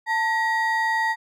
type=ring-modulated tone; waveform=triangle; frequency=1396.9 Hz; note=F6; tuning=in tune; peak=-15 dBFS; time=0.06-1.16 s; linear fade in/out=50 ms; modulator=507 Hz; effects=none